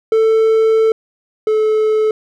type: tone pair in turn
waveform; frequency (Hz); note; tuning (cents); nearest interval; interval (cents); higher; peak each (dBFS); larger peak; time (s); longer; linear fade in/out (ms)
triangle; 443.6 / 433; A4 / A4; +14 / -28; unison; 42; first; -7 / -9; first; 0.12-0.92 / 1.47-2.11; first; 2
effects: none